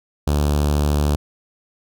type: tone with notch filter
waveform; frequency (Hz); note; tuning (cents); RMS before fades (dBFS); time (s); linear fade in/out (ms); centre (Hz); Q
sawtooth; 73.42; D2; 0; -18; 0.27-1.16; 5; 2000; 1.1
effects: none